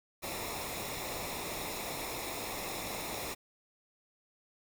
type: noise with comb filter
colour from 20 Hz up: pink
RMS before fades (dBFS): -39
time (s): 0.22-3.35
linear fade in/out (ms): 20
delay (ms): 0.65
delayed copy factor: -0.65
effects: none